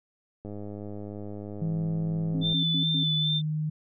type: click train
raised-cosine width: 2 ms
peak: -26 dBFS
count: 215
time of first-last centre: 0.45-2.528 s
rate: 103 Hz
type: tone with pitch glide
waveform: sine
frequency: 163.1 to 153.95 Hz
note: E3 to D#3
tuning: -18 to -18 cents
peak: -26 dBFS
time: 1.61-3.7 s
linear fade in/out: 10 ms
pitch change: -100 cents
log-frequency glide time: 2.74-3.19 s
type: tone bursts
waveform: sine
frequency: 268.8 Hz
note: C4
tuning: 47 cents sharp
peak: -30 dBFS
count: 4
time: 2.34-3.034 s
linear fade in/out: 2 ms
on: 91 ms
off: 110 ms
type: tone with vibrato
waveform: sine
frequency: 3535 Hz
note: A7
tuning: 7 cents sharp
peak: -25 dBFS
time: 2.41-3.42 s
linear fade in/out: 50 ms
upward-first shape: sine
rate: 2.4 Hz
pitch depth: 24 cents each way
effects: none